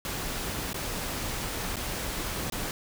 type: noise with dropouts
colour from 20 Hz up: pink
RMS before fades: -33 dBFS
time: 0.05-2.71 s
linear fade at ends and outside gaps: 1 ms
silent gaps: 0.731-0.743 / 1.759-1.767 / 2.5-2.522 s
effects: none